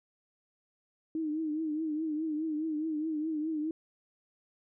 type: tone with vibrato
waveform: sine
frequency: 311.1 Hz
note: D#4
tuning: in tune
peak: -30 dBFS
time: 1.15-3.71 s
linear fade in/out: 2 ms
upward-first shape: triangle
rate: 4.8 Hz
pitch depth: 84 cents each way
effects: none